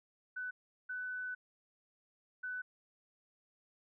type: tone bursts at uneven times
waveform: sine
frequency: 1499 Hz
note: F#6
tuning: 22 cents sharp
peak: -38 dBFS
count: 3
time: 0.36-0.51 / 0.89-1.35 / 2.43-2.62 s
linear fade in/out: 10 ms
effects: none